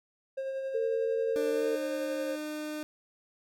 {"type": "tone with tremolo", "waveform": "triangle", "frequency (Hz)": 535, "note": "C5", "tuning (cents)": 38, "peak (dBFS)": -29, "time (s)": [0.37, 2.36], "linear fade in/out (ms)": 10, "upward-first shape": "sine", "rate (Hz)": 11, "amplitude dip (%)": 30}
{"type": "tone", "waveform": "sine", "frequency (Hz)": 454.4, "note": "A#4", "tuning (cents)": -44, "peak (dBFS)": -28, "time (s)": [0.74, 1.76], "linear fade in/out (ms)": 10}
{"type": "tone with pitch glide", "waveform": "30% pulse", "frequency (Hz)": [296.5, 303.8], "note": ["D4", "D#4"], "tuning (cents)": [17, -41], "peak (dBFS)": -32, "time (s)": [1.36, 2.83], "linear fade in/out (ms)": 0, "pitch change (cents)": 42, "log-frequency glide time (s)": [1.5, 1.66]}
{"effects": []}